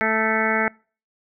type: harmonic tone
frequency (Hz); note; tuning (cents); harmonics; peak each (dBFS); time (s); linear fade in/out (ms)
220; A3; 0; 1 / 2 / 3 / 4 / 6 / 7 / 8 / 9 / 10; -27 / -27 / -27 / -27 / -27 / -27 / -27 / -27 / -27; 0.01-0.68; 0
effects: noise-tail reverb RT60 0.4 s tail -26 dB re dry